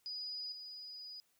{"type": "tone with level steps", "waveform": "sine", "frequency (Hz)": 4941, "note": "D#8", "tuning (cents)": -13, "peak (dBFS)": [-40, -46], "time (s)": [0.06, 1.2], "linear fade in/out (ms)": 0, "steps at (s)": 0.52, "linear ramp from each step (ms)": 2, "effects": ["white hiss -75 dBFS RMS until 1.39 s"]}